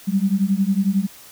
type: beating tone pair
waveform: sine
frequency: 190 / 201 Hz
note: F#3 / G3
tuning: +46 / +44 cents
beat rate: 11 Hz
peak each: -19 dBFS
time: 0.07-1.07 s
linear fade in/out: 20 ms
effects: white hiss -44 dBFS RMS until 1.31 s